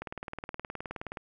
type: click train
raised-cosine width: 0.5 ms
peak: -22 dBFS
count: 23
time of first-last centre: 0.02-1.172 s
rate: 19.1 Hz
effects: none